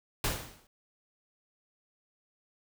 pink noise with exponential decay, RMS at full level -27 dBFS, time 0.24-0.67 s, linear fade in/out 2 ms, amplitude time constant 93 ms, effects none

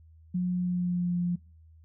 sine tone with pitch glide, 180.1 to 175.58 Hz, F#3 to F3, -46 to +10 cents, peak -25 dBFS, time 0.34-1.36 s, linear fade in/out 10 ms, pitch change -44 cents, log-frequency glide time 0.51-1.18 s, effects noise-tail reverb RT60 0.4 s tail -26 dB re dry + added 80 Hz sine -52 dBFS peak until 1.84 s

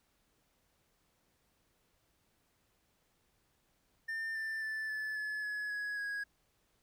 triangle tone with pitch steps, 1800 / 1778.3 / 1756.9 / 1735.7 / 1714.7 / 1694.1 / 1673.6 / 1653.5 Hz, A6 / A6 / A6 / A6 / A6 / G#6 / G#6 / G#6, +39 / +18 / -3 / -24 / -45 / +34 / +13 / -8 cents, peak -34 dBFS, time 4.08-6.24 s, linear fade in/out 10 ms, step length 270 ms, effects pink hiss -75 dBFS RMS until 6.82 s

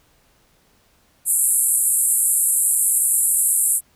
white band-pass noise, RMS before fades -18 dBFS, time 1.25-3.81 s, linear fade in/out 50 ms, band 7800 to 12000 Hz, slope 96 dB/octave, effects pink hiss -59 dBFS RMS until 3.95 s

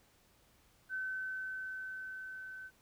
sine tone with level ramp, 1526 Hz, G6, 47 cents flat, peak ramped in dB -35 to -45 dBFS, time 0.89-2.71 s, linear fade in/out 50 ms, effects pink hiss -68 dBFS RMS until 2.81 s

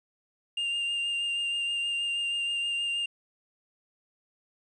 triangle tone with vibrato, 2800 Hz, F7, 4 cents sharp, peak -26 dBFS, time 0.57-3.06 s, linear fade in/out 5 ms, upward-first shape sine, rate 6.3 Hz, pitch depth 14 cents each way, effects resampled to 24000 Hz + 10-bit

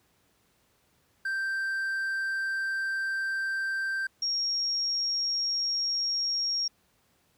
triangle / sine tone pair in turn, 1568 / 5577 Hz, G6 / F8, 0 / -3 cents, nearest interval octave + minor seventh, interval 2197 cents, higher second, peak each -26 dBFS, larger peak neither, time 1.25-4.07 / 4.22-6.68 s, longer first, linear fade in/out 5 ms, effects pink hiss -68 dBFS RMS until 7.37 s + high-pass 60 Hz 12 dB/octave

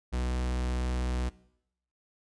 45% pulse tone, 62 Hz, B1, 7 cents sharp, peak -28 dBFS, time 0.12-1.3 s, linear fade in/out 20 ms, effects noise-tail reverb RT60 0.8 s tail -21 dB re dry + resampled to 22050 Hz

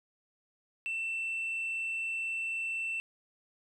sine tone, 2679 Hz, E7, 27 cents sharp, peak -30 dBFS, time 0.86-3 s, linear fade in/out 0 ms, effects tanh soft clip ceiling -30 dBFS + 12-bit

